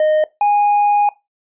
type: tone pair in turn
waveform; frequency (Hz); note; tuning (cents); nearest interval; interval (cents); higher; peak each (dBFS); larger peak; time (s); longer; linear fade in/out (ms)
triangle; 617 / 823.6; D#5 / G#5; -15 / -15; perfect fourth; 500; second; -9; neither; 0-0.24 / 0.41-1.09; second; 2
effects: noise-tail reverb RT60 0.2 s tail -19 dB re dry + resampled to 8000 Hz